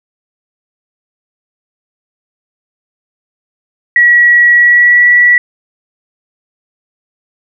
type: tone with pitch glide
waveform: sine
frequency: 1924 to 1946.4 Hz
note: B6 to B6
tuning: -46 to -26 cents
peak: -3 dBFS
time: 3.96-5.38 s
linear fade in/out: 2 ms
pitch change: +20 cents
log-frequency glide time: 4.54-5.07 s
effects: none